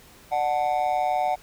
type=tone with amplitude modulation; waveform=triangle; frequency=740 Hz; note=F#5; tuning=in tune; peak=-15 dBFS; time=0.31-1.36 s; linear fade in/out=20 ms; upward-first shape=sine; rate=140 Hz; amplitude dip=95%; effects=pink hiss -51 dBFS RMS until 1.42 s